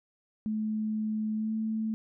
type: tone with pitch glide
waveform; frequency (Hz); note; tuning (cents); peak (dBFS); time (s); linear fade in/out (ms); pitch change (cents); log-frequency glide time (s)
sine; 216 to 219.8; A3 to A3; -32 to -2; -28; 0.46-1.94; 0; +30; 1.35-1.53
effects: none